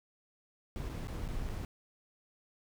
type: noise with dropouts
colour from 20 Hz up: brown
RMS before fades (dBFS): -38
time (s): 0.76-1.65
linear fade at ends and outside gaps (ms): 0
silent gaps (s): 0.892-0.896 / 1.072-1.082 / 1.278-1.288 / 1.489-1.495
effects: none